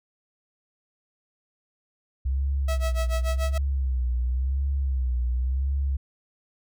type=tone with vibrato; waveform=sine; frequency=64.9 Hz; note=C2; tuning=13 cents flat; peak=-22 dBFS; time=2.25-5.97 s; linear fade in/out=10 ms; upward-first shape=sine; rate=0.92 Hz; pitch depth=110 cents each way
type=tone with tremolo; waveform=sawtooth; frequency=649 Hz; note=E5; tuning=27 cents flat; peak=-24 dBFS; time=2.68-3.58 s; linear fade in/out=5 ms; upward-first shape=sine; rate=6.9 Hz; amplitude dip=95%
effects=none